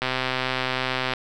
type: click train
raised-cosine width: 0.3 ms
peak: -8 dBFS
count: 145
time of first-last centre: 0.02-1.136 s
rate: 129 Hz
effects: none